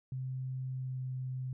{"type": "tone with pitch glide", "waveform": "sine", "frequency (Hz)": [130, 129.03], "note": ["C3", "C3"], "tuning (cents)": [-11, -24], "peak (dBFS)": -35, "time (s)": [0.12, 1.53], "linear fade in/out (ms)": 2, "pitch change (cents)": -13, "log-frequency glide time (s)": [0.71, 1.03], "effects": []}